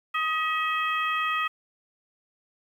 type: harmonic tone with a mistuned harmonic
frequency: 641 Hz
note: E5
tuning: 49 cents flat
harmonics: 2 / 3 / 4 / 5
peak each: -26 / -31 / -31 / -36 dBFS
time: 0.14-1.48 s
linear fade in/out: 10 ms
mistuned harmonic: 2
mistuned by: -39 cents
effects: 9-bit